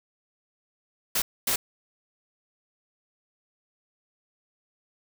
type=noise bursts at uneven times; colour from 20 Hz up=white; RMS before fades=-25 dBFS; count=2; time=1.15-1.22 / 1.47-1.56 s; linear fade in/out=5 ms; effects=none